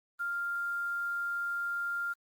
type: tone with quantisation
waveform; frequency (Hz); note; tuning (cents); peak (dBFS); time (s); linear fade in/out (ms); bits
sine; 1396.9; F6; 0; -31; 0.19-2.14; 20; 9
effects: Opus 32 kbps

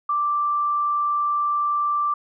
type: tone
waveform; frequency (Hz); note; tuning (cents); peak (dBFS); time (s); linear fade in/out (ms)
sine; 1174.7; D6; 0; -19; 0.09-2.14; 5
effects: none

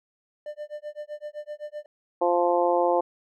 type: tone with tremolo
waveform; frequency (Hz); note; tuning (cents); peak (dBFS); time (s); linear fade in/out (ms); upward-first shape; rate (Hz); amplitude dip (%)
triangle; 597; D5; +28; -29; 0.46-1.86; 2; sine; 7.8; 100
type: harmonic tone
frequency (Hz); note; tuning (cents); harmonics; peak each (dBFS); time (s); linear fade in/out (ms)
174.61; F3; 0; 2 / 3 / 4 / 5 / 6; -26 / -23 / -26 / -26 / -32; 2.21-3.01; 10
effects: none

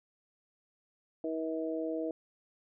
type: harmonic tone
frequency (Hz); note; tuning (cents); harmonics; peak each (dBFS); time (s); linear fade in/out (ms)
160.3; E3; -48; 2 / 3 / 4; -35 / -37 / -38; 1.24-2.11; 2
effects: none

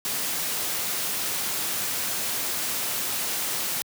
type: noise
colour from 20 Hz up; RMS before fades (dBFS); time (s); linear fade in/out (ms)
white; -28; 0.05-3.82; 0
effects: high-pass 100 Hz 12 dB/octave

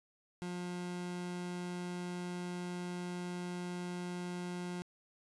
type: tone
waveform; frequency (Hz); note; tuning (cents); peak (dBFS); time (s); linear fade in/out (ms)
30% pulse; 177.8; F3; +31; -36; 0.42-4.82; 0
effects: resampled to 24000 Hz

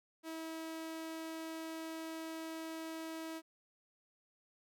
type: tone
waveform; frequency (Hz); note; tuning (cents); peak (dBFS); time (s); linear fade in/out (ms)
sawtooth; 322.9; E4; -36; -38; 0.23-3.42; 50
effects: none

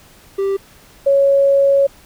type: tone pair in turn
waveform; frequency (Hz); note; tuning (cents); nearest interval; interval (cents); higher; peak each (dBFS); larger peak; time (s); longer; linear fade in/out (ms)
triangle / sine; 392 / 554.4; G4 / C#5; 0 / 0; tritone; 600; second; -13 / -9; second; 0.38-0.57 / 1.06-1.87; second; 10
effects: pink hiss -46 dBFS RMS until 2.05 s

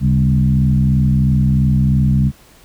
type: tone with frequency modulation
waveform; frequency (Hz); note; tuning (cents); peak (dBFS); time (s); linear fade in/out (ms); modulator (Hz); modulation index
sine; 138.59; C#3; 0; -10; 0-2.32; 50; 63; 1.1
effects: pink hiss -47 dBFS RMS until 2.64 s

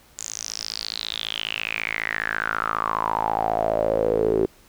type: tone with band-pass filter sweep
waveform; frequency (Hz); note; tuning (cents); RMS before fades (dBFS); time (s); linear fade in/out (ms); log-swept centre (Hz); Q
sawtooth; 54.7; A1; -9; -25; 0.18-4.46; 10; 7100 to 380; 7.7
effects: pink hiss -54 dBFS RMS until 4.68 s

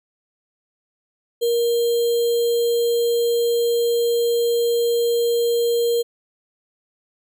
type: tone with sample-and-hold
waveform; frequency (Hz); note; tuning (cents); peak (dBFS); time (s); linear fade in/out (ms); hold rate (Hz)
sine; 470; A#4; +14; -16; 1.41-6.03; 20; 3675
effects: none

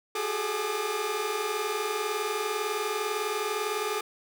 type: tone cluster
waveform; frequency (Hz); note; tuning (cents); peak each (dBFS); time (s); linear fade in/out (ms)
sawtooth; 373.7 / 411.8 / 431.7 / 1203; F#4 / G#4 / A4 / D6; +17 / -15 / -33 / +41; -34 / -30 / -28 / -30; 0.15-4.01; 5
effects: none

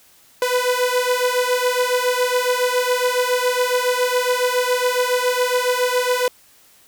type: beating tone pair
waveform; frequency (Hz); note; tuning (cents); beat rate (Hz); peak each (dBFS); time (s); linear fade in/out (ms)
sawtooth; 494.4 / 501.6; B4 / B4; +2 / +27; 7.2; -16; 0.42-6.28; 2
effects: white hiss -52 dBFS RMS until 6.87 s

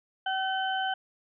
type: harmonic tone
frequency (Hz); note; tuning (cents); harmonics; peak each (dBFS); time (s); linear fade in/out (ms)
763; G5; -47; 1 / 2 / 4; -29 / -32 / -35; 0.26-0.94; 5
effects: none

